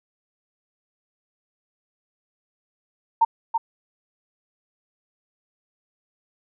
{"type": "tone with echo", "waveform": "sine", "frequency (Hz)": 913, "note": "A#5", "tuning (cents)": -36, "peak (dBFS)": -12, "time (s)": [3.21, 3.25], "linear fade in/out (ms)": 10, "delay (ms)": 330, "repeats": 1, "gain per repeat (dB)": -6, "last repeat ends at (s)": 3.58, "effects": []}